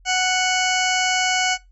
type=harmonic tone; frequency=740 Hz; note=F#5; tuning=in tune; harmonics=1 / 2 / 3 / 4 / 6 / 7 / 8 / 9 / 10; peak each=-22 / -25 / -24 / -25 / -30 / -31 / -30 / -29 / -33 dBFS; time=0.05-1.58 s; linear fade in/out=50 ms; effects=noise-tail reverb RT60 0.2 s tail -21 dB re dry + added 43 Hz sine -48 dBFS peak until 1.71 s